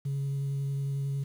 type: tone with vibrato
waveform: sine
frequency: 138.59 Hz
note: C#3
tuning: in tune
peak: -26 dBFS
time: 0.05-1.24 s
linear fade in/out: 10 ms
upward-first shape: sine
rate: 11 Hz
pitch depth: 10 cents each way
effects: tanh soft clip ceiling -27 dBFS + 9-bit